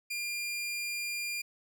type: tone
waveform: sawtooth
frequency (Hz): 2400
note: D7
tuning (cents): +37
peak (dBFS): -30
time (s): 0.1-1.42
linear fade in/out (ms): 10
effects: none